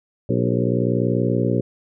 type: harmonic tone with a mistuned harmonic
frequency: 60.4 Hz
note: B1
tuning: 38 cents flat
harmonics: 2 / 3 / 4 / 5 / 6 / 7 / 8 / 9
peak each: -22 / -24 / -25 / -26 / -27 / -27 / -28 / -29 dBFS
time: 0.29-1.61 s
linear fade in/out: 5 ms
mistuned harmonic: 7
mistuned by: -58 cents
effects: none